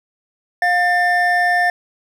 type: tone pair together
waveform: triangle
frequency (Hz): 709.4 / 1790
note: F5 / A6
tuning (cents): +27 / +29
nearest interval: octave + major third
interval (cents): 1602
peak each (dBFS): -14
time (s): 0.62-1.7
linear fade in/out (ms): 2
effects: none